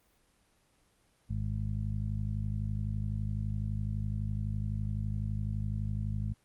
harmonic tone, 51.9 Hz, G#1, in tune, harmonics 1 / 2 / 3 / 4, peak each -36 / -33 / -41 / -41 dBFS, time 1.29-6.34 s, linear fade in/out 20 ms, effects pink hiss -69 dBFS RMS until 6.44 s + Opus 24 kbps

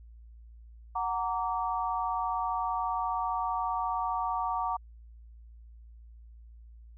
sine chord, Gb augmented, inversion none, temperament just, 740 / 925 / 1156.2 Hz, Gb5 / Bb5 / D6, 0 / -14 / -27 cents, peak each -33 / -32 / -33 dBFS, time 0.95-4.77 s, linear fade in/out 10 ms, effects added 57 Hz sine -48 dBFS peak until 6.97 s

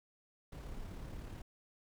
brown noise with amplitude modulation, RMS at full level -44 dBFS, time 0.52-1.42 s, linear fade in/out 5 ms, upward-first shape sine, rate 36.1 Hz, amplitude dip 35%, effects none

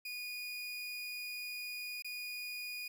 30% pulse tone with dropouts, 2459 Hz, D#7, 21 cents flat, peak -38 dBFS, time 0.05-2.88 s, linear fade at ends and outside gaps 5 ms, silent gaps 2.023-2.045 s, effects none

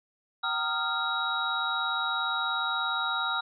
sine tone cluster, 764 / 926 / 1235 / 1392 / 3825 Hz, G5 / A#5 / D#6 / F6 / A#7, -45 / -12 / -13 / -6 / +44 cents, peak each -36 / -36 / -35 / -30 / -32 dBFS, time 0.43-3.41 s, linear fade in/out 10 ms, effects none

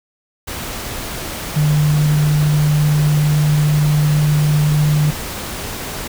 sine tone in noise, 150 Hz, D3, 37 cents sharp, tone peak -11 dBFS, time 1.56-5.11 s, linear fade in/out 10 ms, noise pink, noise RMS -26 dBFS, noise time 0.47-6.08 s, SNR +12 dB, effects none

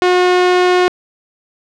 sawtooth tone, 361.5 Hz, F#4, 40 cents flat, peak -5 dBFS, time 0.02-0.88 s, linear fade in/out 0 ms, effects low-pass 4000 Hz 12 dB/octave

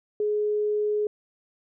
sine tone, 420 Hz, G#4, 19 cents sharp, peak -22 dBFS, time 0.2-1.07 s, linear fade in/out 2 ms, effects none

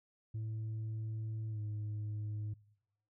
sine tone with pitch glide, 110 to 105.82 Hz, A2 to G#2, 0 to +33 cents, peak -34 dBFS, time 0.34-2.54 s, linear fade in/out 10 ms, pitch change -67 cents, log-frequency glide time 1.5-1.6 s, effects noise-tail reverb RT60 0.9 s tail -25 dB re dry + tanh soft clip ceiling -36 dBFS

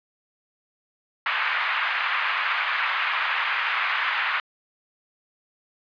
pink band-pass noise, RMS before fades -25 dBFS, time 1.26-4.4 s, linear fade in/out 2 ms, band 1100 to 2700 Hz, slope 24 dB/octave, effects resampled to 11025 Hz

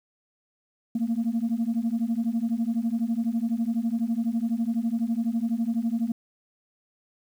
sine beating tone pair, 224.3 / 236.3 Hz, A3 / A#3, +34 / +24 cents, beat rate 12 Hz, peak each -25 dBFS, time 0.95-6.12 s, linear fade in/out 5 ms, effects tanh soft clip ceiling -19 dBFS + 9-bit

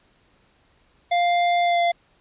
square tone with pitch glide, 699 to 690.6 Hz, F5 to F5, +1 to -20 cents, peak -18 dBFS, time 1.11-1.92 s, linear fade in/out 10 ms, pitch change -21 cents, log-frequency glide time 1.62-1.81 s, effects pink hiss -61 dBFS RMS until 2.2 s + resampled to 8000 Hz

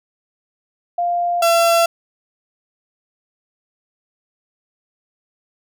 sine / 35% pulse tone pair in turn, 698.5 / 675.9 Hz, F5 / E5, 0 / +43 cents, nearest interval minor second, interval 57 cents, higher first, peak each -16 / -10 dBFS, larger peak second, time 0.98-1.42 / 1.42-1.86 s, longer neither, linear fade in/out 5 ms, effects none

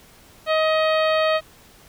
harmonic tone, 630 Hz, D#5, 21 cents sharp, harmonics 1 / 2 / 3 / 4 / 5 / 6 / 7, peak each -18 / -24 / -28 / -30 / -32 / -34 / -35 dBFS, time 0.46-1.41 s, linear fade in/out 50 ms, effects pink hiss -50 dBFS RMS until 1.88 s

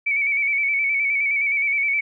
sine tone with vibrato, 2268 Hz, C#7, 39 cents sharp, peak -18 dBFS, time 0.06-2.01 s, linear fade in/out 10 ms, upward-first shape square, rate 9.6 Hz, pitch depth 39 cents each way, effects none

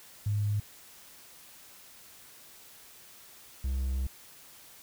sine / triangle tone pair in turn, 103.83 / 65.41 Hz, G#2 / C2, 0 / 0 cents, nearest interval minor sixth, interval 800 cents, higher first, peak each -26 dBFS, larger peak neither, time 0.26-0.6 / 3.64-4.07 s, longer second, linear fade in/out 5 ms, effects white hiss -53 dBFS RMS until 4.82 s

